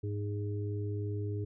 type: harmonic tone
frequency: 103 Hz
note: G#2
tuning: 14 cents flat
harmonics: 1 / 3 / 4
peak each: -33 / -43 / -41 dBFS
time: 0.03-1.45 s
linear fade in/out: 10 ms
effects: none